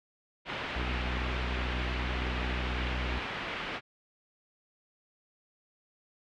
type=low-pass noise; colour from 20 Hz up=white; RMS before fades=-37 dBFS; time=0.45-3.81 s; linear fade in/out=50 ms; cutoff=2900 Hz; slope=24 dB/octave
type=harmonic tone; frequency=61.9 Hz; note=B1; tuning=5 cents sharp; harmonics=1 / 2 / 3 / 4 / 5 / 6 / 7 / 8; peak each=-32 / -43 / -46 / -45 / -49 / -49 / -53 / -56 dBFS; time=0.75-3.2 s; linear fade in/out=20 ms
effects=none